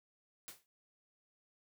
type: noise with exponential decay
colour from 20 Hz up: white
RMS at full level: -45 dBFS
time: 0.48-0.66 s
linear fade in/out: 0 ms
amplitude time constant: 37 ms
effects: none